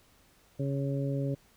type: harmonic tone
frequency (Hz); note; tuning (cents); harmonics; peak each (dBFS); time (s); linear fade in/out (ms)
138.59; C#3; 0; 1 / 2 / 3 / 4; -30 / -35 / -39 / -38; 0.59-1.35; 10
effects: pink hiss -63 dBFS RMS until 1.56 s